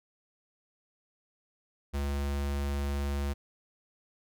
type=tone; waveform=square; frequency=70.6 Hz; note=C#2; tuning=32 cents sharp; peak=-30 dBFS; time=1.93-3.34 s; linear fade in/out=20 ms; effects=none